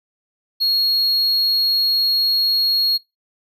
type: tone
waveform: triangle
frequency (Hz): 4301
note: C8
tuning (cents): +47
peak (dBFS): -14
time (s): 0.6-2.98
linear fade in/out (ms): 20
effects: noise-tail reverb RT60 0.2 s tail -18 dB re dry